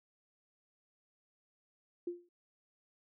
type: tone with exponential decay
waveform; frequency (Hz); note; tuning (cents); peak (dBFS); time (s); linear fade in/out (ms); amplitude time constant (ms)
sine; 349.5; F4; +1; -32; 2.07-2.29; 5; 46
effects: noise-tail reverb RT60 0.3 s tail -26 dB re dry